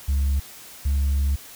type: tone pair in turn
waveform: sine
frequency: 69.3 / 69.66 Hz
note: C#2 / C#2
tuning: 0 / +9 cents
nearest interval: unison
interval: 9 cents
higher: second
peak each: -16 dBFS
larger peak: neither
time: 0.08-0.4 / 0.85-1.36 s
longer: second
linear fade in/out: 10 ms
effects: tanh soft clip ceiling -17 dBFS + white hiss -43 dBFS RMS until 1.55 s